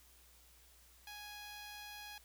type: tone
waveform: 10% pulse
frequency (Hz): 830.6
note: G#5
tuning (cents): 0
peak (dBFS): -40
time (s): 1.07-2.18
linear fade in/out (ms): 2
effects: added 60 Hz sine -66 dBFS peak until 2.24 s + white hiss -65 dBFS RMS until 2.24 s